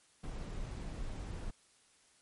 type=noise; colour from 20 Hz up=brown; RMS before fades=-41 dBFS; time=0.23-1.51 s; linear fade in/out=10 ms; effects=white hiss -67 dBFS RMS until 2.21 s + MP3 48 kbps